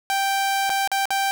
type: tone with dropouts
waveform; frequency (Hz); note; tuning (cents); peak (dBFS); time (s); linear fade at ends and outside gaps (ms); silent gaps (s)
sawtooth; 784; G5; 0; -16; 0.1-1.31; 0; 0.695-0.701 / 0.875-0.916 / 1.055-1.105
effects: none